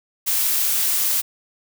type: noise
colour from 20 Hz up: blue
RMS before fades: -20 dBFS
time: 0.26-1.22 s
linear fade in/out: 20 ms
effects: none